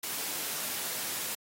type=noise; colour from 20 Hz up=white; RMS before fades=-35 dBFS; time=0.03-1.35 s; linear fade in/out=5 ms; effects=high-pass 150 Hz 12 dB/octave + AAC 48 kbps

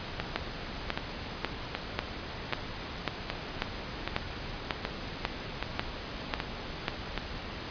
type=two click trains; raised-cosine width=0.3 ms; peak=-11 / -14 dBFS; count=13 / 10; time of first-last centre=0.36-6.882 / 0.2-7.177 s; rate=1.84 / 1.29 Hz; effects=pink hiss -39 dBFS RMS until 7.7 s + resampled to 11025 Hz

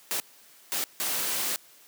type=noise bursts at uneven times; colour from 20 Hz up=white; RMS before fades=-29 dBFS; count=3; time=0.11-0.2 / 0.72-0.84 / 1-1.56 s; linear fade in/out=0 ms; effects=white hiss -55 dBFS RMS until 1.87 s + high-pass 200 Hz 12 dB/octave

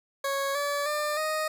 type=tone with pitch steps; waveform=20% pulse; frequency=552 / 574.4 / 597.8 / 622.1 Hz; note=C#5 / D5 / D5 / D#5; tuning=-7 / -39 / +31 / 0 cents; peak=-22 dBFS; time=0.24-1.48 s; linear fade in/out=5 ms; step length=310 ms; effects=none

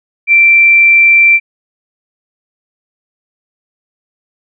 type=tone; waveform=sine; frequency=2349 Hz; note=D7; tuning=in tune; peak=-3 dBFS; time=0.27-1.4 s; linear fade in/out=50 ms; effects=none

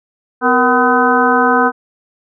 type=harmonic tone with a mistuned harmonic; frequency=252.4 Hz; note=B3; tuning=38 cents sharp; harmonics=1 / 2 / 3 / 4 / 5 / 6; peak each=-16 / -16 / -16 / -16 / -16 / -16 dBFS; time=0.41-1.72 s; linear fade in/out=50 ms; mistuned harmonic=2; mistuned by=-110 cents; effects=none

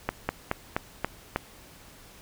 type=slowing click train; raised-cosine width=0.5 ms; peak=-10 dBFS; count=6; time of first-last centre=0.09-1.361 s; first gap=200 ms; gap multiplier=1.12; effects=pink hiss -51 dBFS RMS until 2.21 s

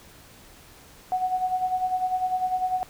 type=tone with tremolo; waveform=sine; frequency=740 Hz; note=F#5; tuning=in tune; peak=-20 dBFS; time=1.12-2.83 s; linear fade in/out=0 ms; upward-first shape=sine; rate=10 Hz; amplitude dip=65%; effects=pink hiss -50 dBFS RMS until 2.89 s

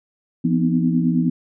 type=tone cluster; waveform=sine; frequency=169.8 / 246 / 255.4 / 312.6 Hz; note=F3 / B3 / C4 / D#4; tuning=-48 / -7 / -42 / +8 cents; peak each=-19 / -20 / -22 / -26 dBFS; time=0.44-1.3 s; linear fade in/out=10 ms; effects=none

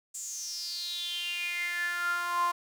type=tone with high-pass filter sweep; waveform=sawtooth; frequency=349.2 Hz; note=F4; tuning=in tune; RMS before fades=-33 dBFS; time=0.14-2.52 s; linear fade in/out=10 ms; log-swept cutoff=7600 to 960 Hz; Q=8.8; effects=none

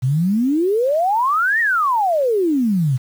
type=exponential two-way sweep; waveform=sine; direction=up then down; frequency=120.6 to 1908 to 120.6 Hz; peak=-14 dBFS; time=0.02-2.98 s; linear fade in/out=20 ms; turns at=1.6 s; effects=7-bit

